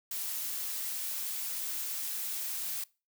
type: noise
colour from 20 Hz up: blue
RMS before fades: -36 dBFS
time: 0.11-2.84 s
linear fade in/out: 5 ms
effects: noise-tail reverb RT60 0.3 s tail -22 dB re dry